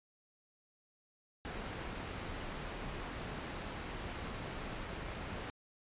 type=low-pass noise; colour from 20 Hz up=pink; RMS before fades=-43 dBFS; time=1.45-5.5 s; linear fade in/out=0 ms; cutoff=3000 Hz; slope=12 dB/octave; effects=resampled to 8000 Hz